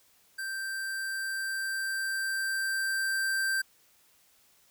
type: tone with level ramp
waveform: square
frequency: 1568 Hz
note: G6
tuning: in tune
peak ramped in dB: -34 to -27 dBFS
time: 0.38-3.62 s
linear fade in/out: 10 ms
effects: white hiss -64 dBFS RMS until 4.7 s